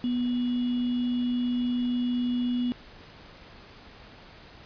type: tone with sample-and-hold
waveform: sine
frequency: 245.1 Hz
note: B3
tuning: 13 cents flat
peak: -24 dBFS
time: 0.04-2.72 s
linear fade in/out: 0 ms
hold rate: 3150 Hz
effects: pink hiss -49 dBFS RMS until 4.65 s + resampled to 11025 Hz